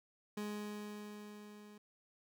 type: tone with level ramp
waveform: 30% pulse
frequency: 208.7 Hz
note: G#3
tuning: 9 cents sharp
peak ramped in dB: -36 to -52 dBFS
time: 0.37-1.78 s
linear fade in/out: 5 ms
effects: none